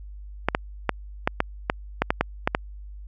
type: clicks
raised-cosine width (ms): 0.5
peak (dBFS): -4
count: 11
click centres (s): 0.486 / 0.549 / 0.893 / 1.275 / 1.404 / 1.699 / 2.02 / 2.105 / 2.21 / 2.475 / 2.549
effects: added 50 Hz sine -37 dBFS peak until 3.07 s